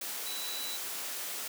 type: tone in noise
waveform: sine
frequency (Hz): 3951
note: B7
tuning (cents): 0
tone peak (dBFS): -39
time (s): 0.26-0.77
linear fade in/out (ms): 5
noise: white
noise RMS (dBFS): -38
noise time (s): 0.01-1.48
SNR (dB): -4
effects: high-pass 300 Hz 12 dB/octave